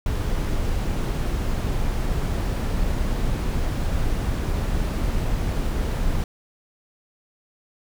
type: noise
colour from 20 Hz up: brown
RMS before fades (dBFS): -23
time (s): 0.06-6.24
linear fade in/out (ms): 2
effects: none